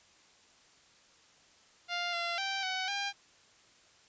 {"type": "tone with pitch steps", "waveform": "10% pulse", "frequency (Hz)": [700, 687, 781, 751, 801], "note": ["F5", "F5", "G5", "F#5", "G5"], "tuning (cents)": [4, -29, -7, 26, 37], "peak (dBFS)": -24, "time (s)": [1.88, 3.13], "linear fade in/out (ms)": 50, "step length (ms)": 250, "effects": ["white hiss -62 dBFS RMS until 4.08 s", "resampled to 16000 Hz"]}